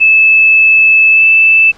sine tone with pitch glide, 2615 to 2636 Hz, E7 to E7, -15 to -1 cents, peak -3 dBFS, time 0-1.72 s, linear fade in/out 20 ms, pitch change +14 cents, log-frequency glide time 1.11-1.24 s, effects pink hiss -40 dBFS RMS until 1.77 s + low-pass 5000 Hz 12 dB/octave

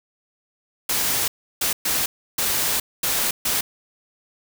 white noise bursts at uneven times, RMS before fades -22 dBFS, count 6, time 0.89-1.28 / 1.61-1.73 / 1.85-2.06 / 2.38-2.8 / 3.03-3.31 / 3.45-3.61 s, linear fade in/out 5 ms, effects none

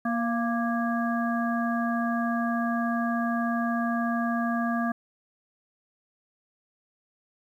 harmonic tone with a mistuned harmonic, 235.4 Hz, A#3, 17 cents sharp, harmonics 1 / 3 / 5 / 7, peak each -26 / -31 / -33 / -34 dBFS, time 0.05-4.92 s, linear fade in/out 5 ms, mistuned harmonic 3, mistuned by -41 cents, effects 10-bit

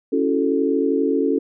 sine chord, F# minor seventh, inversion second, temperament equal, 277.2 / 329.6 / 370 / 440 Hz, C#4 / E4 / F#4 / A4, 0 / 0 / 0 / 0 cents, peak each -20 / -25 / -24 / -21 dBFS, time 0.12-1.39 s, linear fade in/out 10 ms, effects none

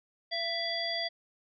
harmonic tone with a mistuned harmonic, 676 Hz, E5, 43 cents sharp, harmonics 1 / 3 / 5 / 7, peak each -36 / -37 / -36 / -35 dBFS, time 0.31-1.09 s, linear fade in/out 20 ms, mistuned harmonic 3, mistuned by -40 cents, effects none

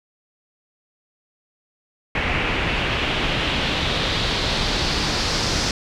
pink noise with low-pass filter sweep, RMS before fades -22 dBFS, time 2.15-5.71 s, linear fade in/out 2 ms, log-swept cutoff 2400 to 5400 Hz, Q 2.5, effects none

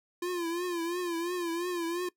square tone with vibrato, 346.1 Hz, F4, 16 cents flat, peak -31 dBFS, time 0.22-2.09 s, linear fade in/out 5 ms, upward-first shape triangle, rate 2.9 Hz, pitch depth 90 cents each way, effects noise-tail reverb RT60 0.1 s tail -20 dB re dry

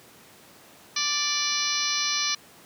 harmonic tone, 587 Hz, D5, 1 cent flat, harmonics 2 / 3 / 4 / 5 / 6 / 7 / 8 / 9 / 10, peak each -34 / -36 / -32 / -35 / -34 / -30 / -35 / -31 / -30 dBFS, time 0.96-2.35 s, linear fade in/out 5 ms, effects pink hiss -51 dBFS RMS until 2.65 s + high-pass 150 Hz 12 dB/octave

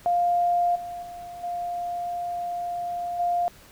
sine tone with level steps, 701 Hz, F5, 6 cents sharp, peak -19 / -32 / -36 / -27 / -21 dBFS, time 0.06-3.48 s, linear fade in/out 0 ms, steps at 0.75 / 1.02 / 1.43 / 3.19 s, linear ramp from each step 10 ms, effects pink hiss -51 dBFS RMS until 3.71 s

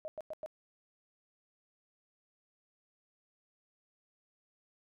sine tone bursts, 622.3 Hz, D#5, in tune, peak -38 dBFS, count 4, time 0.05-0.461 s, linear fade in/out 0 ms, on 30 ms, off 97 ms, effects none

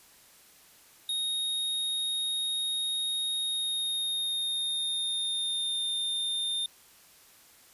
square tone with pitch glide, 3734 to 3626 Hz, A#7 to A#7, +2 to -49 cents, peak -29 dBFS, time 1.09-6.66 s, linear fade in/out 2 ms, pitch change -51 cents, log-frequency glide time 3.39-5.87 s, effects white hiss -57 dBFS RMS until 7.73 s + resampled to 32000 Hz

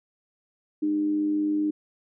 sine tone with amplitude modulation, 304.5 Hz, D#4, 37 cents flat, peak -20 dBFS, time 0.82-1.71 s, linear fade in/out 10 ms, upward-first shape sine, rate 95.7 Hz, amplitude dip 40%, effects none

